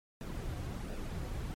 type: noise with flanger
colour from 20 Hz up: brown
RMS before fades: -39 dBFS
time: 0.21-1.54 s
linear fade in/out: 0 ms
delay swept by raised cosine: 0.92 to 4.82 ms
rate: 1.4 Hz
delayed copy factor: -0.5
effects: MP3 64 kbps